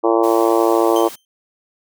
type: harmonic tone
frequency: 113.7 Hz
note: A#2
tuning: 43 cents flat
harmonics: 3 / 4 / 5 / 6 / 7 / 8 / 9 / 10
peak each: -16 / -18 / -20 / -22 / -23 / -24 / -25 / -26 dBFS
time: 0.03-1.09 s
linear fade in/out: 20 ms
type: noise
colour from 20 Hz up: white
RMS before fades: -35 dBFS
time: 0.23-1.16 s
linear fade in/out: 10 ms
type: tone with exponential decay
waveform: sawtooth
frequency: 3123 Hz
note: G7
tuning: 7 cents flat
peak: -22 dBFS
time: 0.96-1.25 s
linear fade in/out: 1 ms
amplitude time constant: 62 ms
effects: none